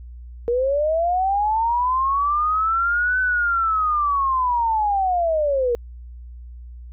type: linear two-way sweep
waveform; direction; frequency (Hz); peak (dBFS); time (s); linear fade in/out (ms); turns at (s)
sine; up then down; 466.2 to 1518 to 466.2; -17; 0.48-5.75; 0; 3.2
effects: added 60 Hz sine -35 dBFS peak until 6.92 s